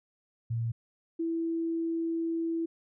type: tone pair in turn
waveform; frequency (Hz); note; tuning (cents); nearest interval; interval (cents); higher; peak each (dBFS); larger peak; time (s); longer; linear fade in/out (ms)
sine; 115.5 / 330.4; A#2 / E4; -16 / +4; octave + tritone; 1820; second; -28; neither; 0.5-0.72 / 1.19-2.66; second; 10
effects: none